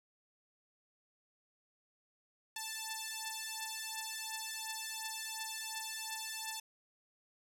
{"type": "beating tone pair", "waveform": "5% pulse", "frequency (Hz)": [880, 882.8], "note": ["A5", "A5"], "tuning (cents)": [0, 5], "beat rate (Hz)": 2.8, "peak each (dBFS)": -31, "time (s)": [2.56, 6.6], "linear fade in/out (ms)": 5, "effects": []}